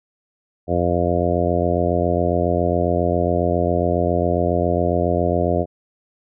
harmonic tone, 87.31 Hz, F2, in tune, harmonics 1 / 2 / 3 / 4 / 5 / 6 / 7 / 8, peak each -23 / -25 / -26 / -25 / -25 / -25 / -23 / -25 dBFS, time 0.67-5.66 s, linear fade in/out 50 ms, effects none

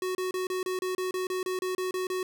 square tone bursts, 370 Hz, F#4, in tune, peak -29 dBFS, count 14, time 0.02-2.23 s, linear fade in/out 2 ms, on 130 ms, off 30 ms, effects none

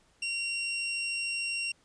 sawtooth tone, 2753 Hz, F7, 25 cents flat, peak -27 dBFS, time 0.22-1.72 s, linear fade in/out 5 ms, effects pink hiss -66 dBFS RMS until 1.84 s + resampled to 22050 Hz

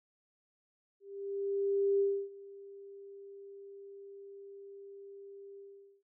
sine tone with ADSR envelope, 397.2 Hz, G4, 23 cents sharp, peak -25 dBFS, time 1-6.03 s, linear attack 1000 ms, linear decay 290 ms, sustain -22 dB, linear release 450 ms, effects none

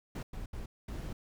brown noise bursts at uneven times, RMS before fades -40 dBFS, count 4, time 0.15-0.23 / 0.33-0.46 / 0.53-0.66 / 0.88-1.13 s, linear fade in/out 5 ms, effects none

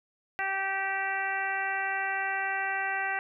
harmonic tone, 388.1 Hz, G4, 17 cents flat, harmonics 1 / 2 / 3 / 4 / 5 / 6 / 7, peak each -45 / -33 / -41 / -33 / -33 / -40 / -40 dBFS, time 0.39-3.19 s, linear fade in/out 0 ms, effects none

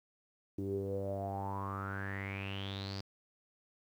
sawtooth tone with low-pass filter sweep, 98 Hz, G2, in tune, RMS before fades -39 dBFS, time 0.58-3.01 s, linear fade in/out 5 ms, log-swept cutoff 330 to 4900 Hz, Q 9.9, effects 11-bit

